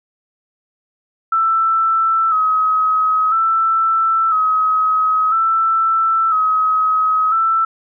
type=tone with vibrato; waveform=sine; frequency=1300 Hz; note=E6; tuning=24 cents flat; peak=-12 dBFS; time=1.32-7.65 s; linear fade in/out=5 ms; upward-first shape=square; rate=0.5 Hz; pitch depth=38 cents each way; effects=none